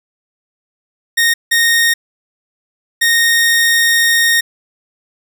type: tone bursts at uneven times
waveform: sawtooth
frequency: 1854 Hz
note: A#6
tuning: 10 cents flat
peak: -6 dBFS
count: 3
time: 1.17-1.34 / 1.51-1.94 / 3.01-4.41 s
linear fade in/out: 10 ms
effects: none